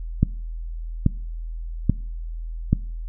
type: click train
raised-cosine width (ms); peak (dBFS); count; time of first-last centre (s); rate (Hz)
5; -3; 4; 0.23-2.73; 1.2
effects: noise-tail reverb RT60 0.5 s tail -23 dB re dry + added 41 Hz sine -28 dBFS peak until 3.08 s